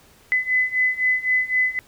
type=beating tone pair; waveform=sine; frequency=2012 / 2015.9 Hz; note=B6 / B6; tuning=+32 / +35 cents; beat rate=3.9 Hz; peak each=-22 / -20 dBFS; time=0.32-1.79 s; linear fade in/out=0 ms; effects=pink hiss -53 dBFS RMS until 1.87 s